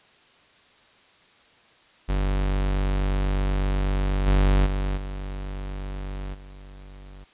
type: tone with level steps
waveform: 45% pulse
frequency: 48.17 Hz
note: G1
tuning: 30 cents flat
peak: -21 / -16 / -23 / -30 / -41 dBFS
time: 2.08-7.25 s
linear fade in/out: 20 ms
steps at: 4.26 / 4.65 / 4.96 / 6.33 s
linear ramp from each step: 20 ms
effects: white hiss -56 dBFS RMS until 7.33 s + resampled to 8000 Hz